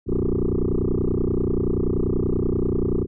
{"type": "tone with frequency modulation", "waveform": "sine", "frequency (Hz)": 179.2, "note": "F3", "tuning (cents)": 45, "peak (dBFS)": -17, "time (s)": [0.06, 3.07], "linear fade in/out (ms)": 50, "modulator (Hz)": 30.4, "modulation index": 7.8, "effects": ["tanh soft clip ceiling -16 dBFS"]}